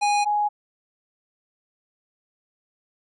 square / sine tone pair in turn, 824 / 832.6 Hz, G#5 / G#5, -14 / +4 cents, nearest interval unison, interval 18 cents, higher second, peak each -19 dBFS, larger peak neither, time 0.01-0.25 / 0.25-0.49 s, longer neither, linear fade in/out 20 ms, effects resampled to 22050 Hz

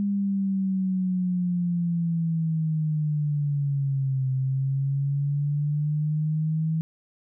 sine linear two-way sweep, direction down then up, 202.3 to 130.81 to 160.8 Hz, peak -22 dBFS, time 0-6.81 s, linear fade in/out 0 ms, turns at 4.3 s, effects none

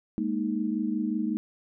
sine chord, Ab suspended second, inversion none, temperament equal, 207.7 / 233.1 / 311.1 Hz, Ab3 / Bb3 / Eb4, 0 / 0 / 0 cents, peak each -30 dBFS, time 0.18-1.37 s, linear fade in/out 0 ms, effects none

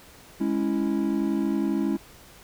triangle chord, C# minor, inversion second, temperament equal, 207.7 / 277.2 / 329.6 Hz, G#3 / C#4 / E4, 0 / 0 / 0 cents, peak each -25 / -25 / -25 dBFS, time 0.4-1.97 s, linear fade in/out 10 ms, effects pink hiss -50 dBFS RMS until 2.43 s

